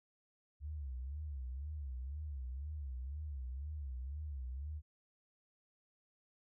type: tone with vibrato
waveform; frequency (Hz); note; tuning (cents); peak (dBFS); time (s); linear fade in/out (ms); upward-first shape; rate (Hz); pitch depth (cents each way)
sine; 69.3; C#2; 0; -40; 0.6-4.82; 50; sine; 2; 180
effects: none